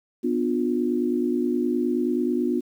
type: chord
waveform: sine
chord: B diminished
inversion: none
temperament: just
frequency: 246.9 / 296.3 / 355.6 Hz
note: B3 / D4 / F4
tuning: 0 / +15 / +31 cents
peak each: -24 / -27 / -25 dBFS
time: 0.23-2.61 s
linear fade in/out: 20 ms
effects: 9-bit